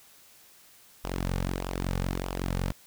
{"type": "tone with flanger", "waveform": "sawtooth", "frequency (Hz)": 45.38, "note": "F#1", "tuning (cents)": -33, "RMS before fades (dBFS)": -31, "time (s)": [1.04, 2.72], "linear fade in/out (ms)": 0, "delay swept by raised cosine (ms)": [0.47, 3.07], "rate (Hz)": 1.6, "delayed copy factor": -0.6, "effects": ["white hiss -56 dBFS RMS until 2.86 s"]}